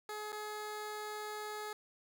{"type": "tone with dropouts", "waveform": "15% pulse", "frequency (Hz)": 423.4, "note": "G#4", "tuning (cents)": 33, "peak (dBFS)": -34, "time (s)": [0.09, 1.73], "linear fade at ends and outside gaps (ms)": 2, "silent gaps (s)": [0.321, 0.327], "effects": []}